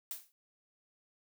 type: noise with exponential decay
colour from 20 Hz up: blue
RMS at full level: -37 dBFS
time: 0.11-0.32 s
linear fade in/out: 0 ms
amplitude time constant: 44 ms
effects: none